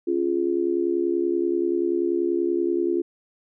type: tone with amplitude modulation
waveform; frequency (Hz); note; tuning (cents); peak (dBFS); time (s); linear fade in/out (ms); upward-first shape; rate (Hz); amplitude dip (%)
sine; 346.4; F4; -14; -16; 0.07-3.02; 10; sine; 70.4; 90
effects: none